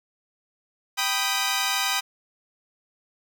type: chord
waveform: 10% pulse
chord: G augmented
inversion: none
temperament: equal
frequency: 784 / 987.8 / 1244.5 Hz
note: G5 / B5 / D#6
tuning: 0 / 0 / 0 cents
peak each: -19 dBFS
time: 0.97-2.01 s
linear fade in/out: 20 ms
effects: none